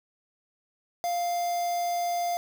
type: tone with quantisation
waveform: triangle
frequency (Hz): 698.5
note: F5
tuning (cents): 0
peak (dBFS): -24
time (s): 1.04-2.37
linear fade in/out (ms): 0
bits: 6
effects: none

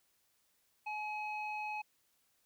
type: tone with low-pass filter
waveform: square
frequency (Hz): 848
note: G#5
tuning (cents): +36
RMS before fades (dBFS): -40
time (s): 0.86-1.82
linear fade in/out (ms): 10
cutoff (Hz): 2300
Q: 3.4
effects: white hiss -75 dBFS RMS until 2.45 s

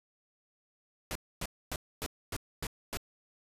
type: noise bursts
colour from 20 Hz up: pink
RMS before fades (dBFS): -36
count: 7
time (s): 1.11-2.971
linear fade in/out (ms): 0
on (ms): 43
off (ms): 260
effects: resampled to 32000 Hz

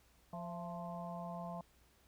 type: harmonic tone with a mistuned harmonic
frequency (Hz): 174.61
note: F3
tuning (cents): 0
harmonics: 1 / 3 / 4 / 5 / 6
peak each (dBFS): -45 / -55 / -46 / -51 / -51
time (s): 0.33-1.61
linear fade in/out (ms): 2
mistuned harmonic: 4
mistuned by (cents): -55
effects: added 60 Hz sine -70 dBFS peak until 2.07 s + pink hiss -70 dBFS RMS until 2.07 s

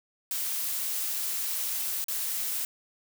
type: noise with dropouts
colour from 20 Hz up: blue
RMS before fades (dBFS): -31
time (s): 0.31-2.65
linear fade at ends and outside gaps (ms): 1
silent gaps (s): 2.042-2.083
effects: none

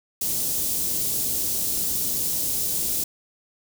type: band-stop noise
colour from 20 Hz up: white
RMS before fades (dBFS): -25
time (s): 0.21-3.04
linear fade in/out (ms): 5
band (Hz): 390 to 5800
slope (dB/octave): 12
effects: none

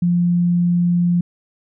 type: tone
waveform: sine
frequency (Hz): 174.61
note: F3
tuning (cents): 0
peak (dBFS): -13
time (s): 0.02-1.21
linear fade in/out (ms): 5
effects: none

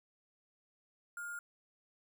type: tone with sample-and-hold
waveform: sine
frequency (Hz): 1411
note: F6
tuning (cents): +17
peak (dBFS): -40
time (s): 1.17-1.39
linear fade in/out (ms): 2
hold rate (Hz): 8820
effects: none

